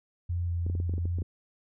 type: tone with vibrato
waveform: sine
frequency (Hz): 86.5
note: F2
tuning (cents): -16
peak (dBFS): -27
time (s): 0.29-1.23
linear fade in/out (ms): 10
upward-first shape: square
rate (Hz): 2.6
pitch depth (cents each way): 12
type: clicks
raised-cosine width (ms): 3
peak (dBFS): -25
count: 10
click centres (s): 0.665 / 0.699 / 0.752 / 0.801 / 0.895 / 0.938 / 0.981 / 1.055 / 1.186 / 1.22
effects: none